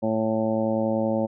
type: harmonic tone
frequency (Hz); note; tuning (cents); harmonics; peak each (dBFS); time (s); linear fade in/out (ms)
110.6; A2; +9; 1 / 2 / 3 / 4 / 5 / 6 / 7 / 8; -34 / -25 / -30 / -37 / -25 / -35 / -35 / -37; 0.02-1.27; 20
effects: none